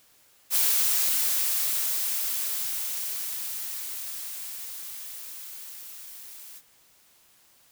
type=noise with level ramp; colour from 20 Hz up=blue; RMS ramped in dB=-22 to -45 dBFS; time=0.5-6.62 s; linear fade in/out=50 ms; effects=white hiss -60 dBFS RMS until 7.71 s